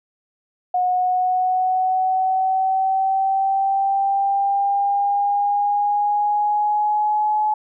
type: linear sweep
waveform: sine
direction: up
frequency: 726 to 853 Hz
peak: -16 dBFS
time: 0.74-7.54 s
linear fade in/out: 5 ms
effects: none